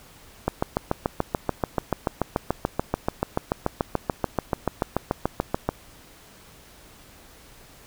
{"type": "click train", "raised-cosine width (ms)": 1, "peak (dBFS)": -7, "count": 37, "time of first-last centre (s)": [0.48, 5.69], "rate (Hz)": 6.91, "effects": ["pink hiss -50 dBFS RMS until 7.86 s"]}